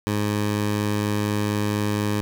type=tone; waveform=15% pulse; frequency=104.2 Hz; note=G#2; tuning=6 cents sharp; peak=-15 dBFS; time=0.07-2.21 s; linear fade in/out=0 ms; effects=none